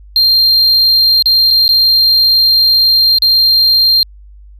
triangle tone with dropouts, 4186 Hz, C8, in tune, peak -5 dBFS, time 0.16-4.03 s, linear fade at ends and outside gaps 1 ms, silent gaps 1.224-1.258 / 1.505-1.509 / 1.68-1.69 / 3.185-3.221 s, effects added 50 Hz sine -34 dBFS peak until 4.59 s

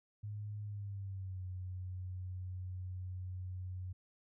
sine tone with pitch glide, 104.3 to 91.85 Hz, G#2 to F#2, +8 to -12 cents, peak -40 dBFS, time 0.23-3.93 s, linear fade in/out 10 ms, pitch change -220 cents, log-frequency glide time 0.63-1.44 s, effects none

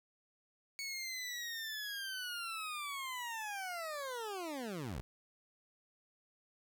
20% pulse linear sweep, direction down, 2229 to 45.73 Hz, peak -35 dBFS, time 0.79-5.01 s, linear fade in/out 0 ms, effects none

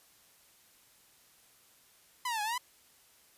sawtooth exponential two-way sweep, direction down then up, 1025 to 822 to 1025 Hz, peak -28 dBFS, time 2.25-2.58 s, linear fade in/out 5 ms, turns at 2.42 s, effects white hiss -63 dBFS RMS until 3.37 s + resampled to 32000 Hz

